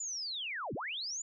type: linear two-way sweep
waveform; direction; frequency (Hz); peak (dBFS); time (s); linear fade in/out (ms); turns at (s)
sine; down then up; 7120 to 82.41 to 7120; -36; 0-1.22; 5; 0.74
effects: none